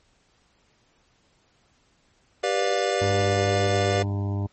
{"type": "chord", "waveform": "square", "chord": "G dominant seventh", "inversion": "none", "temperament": "just", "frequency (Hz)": [392, 490, 588, 705.6], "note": ["G4", "B4", "D5", "F5"], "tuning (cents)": [0, -14, 2, 18], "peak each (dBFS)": -28, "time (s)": [2.43, 4.03], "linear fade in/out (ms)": 10}
{"type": "harmonic tone", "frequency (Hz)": 100.1, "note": "G2", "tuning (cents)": 37, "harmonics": [1, 2, 3, 4, 6, 7, 8, 9, 10], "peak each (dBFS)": [-24, -34, -35, -39, -43, -46, -47, -45, -49], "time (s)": [3.01, 4.47], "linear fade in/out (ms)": 10}
{"effects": ["pink hiss -64 dBFS RMS until 4.52 s", "MP3 32 kbps"]}